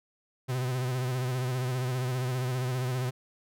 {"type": "tone with vibrato", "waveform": "45% pulse", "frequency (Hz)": 127.1, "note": "C3", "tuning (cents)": -50, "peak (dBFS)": -28, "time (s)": [0.48, 3.11], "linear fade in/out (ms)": 20, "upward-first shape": "sine", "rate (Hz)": 15, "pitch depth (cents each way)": 54, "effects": []}